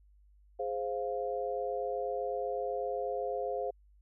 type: chord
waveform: sine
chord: F minor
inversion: first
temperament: equal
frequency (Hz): 415.3 / 523.3 / 698.5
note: Ab4 / C5 / F5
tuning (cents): 0 / 0 / 0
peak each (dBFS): -37 / -35 / -37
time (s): 0.59-3.71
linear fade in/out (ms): 10
effects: added 50 Hz sine -59 dBFS peak until 4.01 s